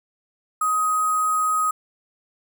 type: tone with sample-and-hold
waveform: sine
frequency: 1256 Hz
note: D#6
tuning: 16 cents sharp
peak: -18 dBFS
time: 0.61-1.71 s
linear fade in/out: 5 ms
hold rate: 8820 Hz
effects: none